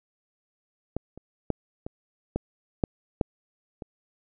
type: clicks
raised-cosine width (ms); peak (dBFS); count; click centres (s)
2; -15 / -29 / -11 / -21 / -13 / -9 / -8 / -23; 8; 0.966 / 1.176 / 1.503 / 1.865 / 2.36 / 2.838 / 3.212 / 3.822
effects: none